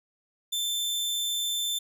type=tone; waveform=sawtooth; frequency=3546 Hz; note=A7; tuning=13 cents sharp; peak=-24 dBFS; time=0.52-1.79 s; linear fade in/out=10 ms; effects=none